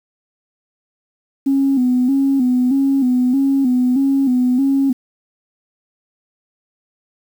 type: tone with vibrato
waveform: sine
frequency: 261.6 Hz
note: C4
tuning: in tune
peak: -11 dBFS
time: 1.46-4.93 s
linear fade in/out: 10 ms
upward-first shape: square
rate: 1.6 Hz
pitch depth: 77 cents each way
effects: tanh soft clip ceiling -7 dBFS + 7-bit